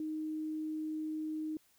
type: tone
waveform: sine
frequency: 311.1 Hz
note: D#4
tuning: in tune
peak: -35 dBFS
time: 0-1.57 s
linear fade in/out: 2 ms
effects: white hiss -69 dBFS RMS until 1.78 s